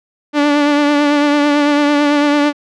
sawtooth tone with vibrato, 291.6 Hz, D4, 12 cents flat, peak -6 dBFS, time 0.33-2.53 s, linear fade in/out 50 ms, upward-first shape triangle, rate 9 Hz, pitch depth 34 cents each way, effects low-pass 4000 Hz 12 dB/octave

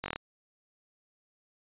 slowing click train, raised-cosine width 0.3 ms, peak -17 dBFS, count 6, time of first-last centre 0.04-0.16 s, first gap 20 ms, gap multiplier 1.09, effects resampled to 8000 Hz

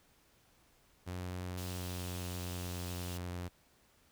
sawtooth tone with pitch glide, 90.4 to 88.8 Hz, F#2 to F2, -40 to +29 cents, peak -35 dBFS, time 1.06-3.49 s, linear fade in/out 20 ms, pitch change -31 cents, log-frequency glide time 1.7-2.66 s
pink high-pass noise, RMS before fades -49 dBFS, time 1.57-3.18 s, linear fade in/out 10 ms, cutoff 2500 Hz, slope 96 dB/octave
effects pink hiss -68 dBFS RMS until 4.11 s

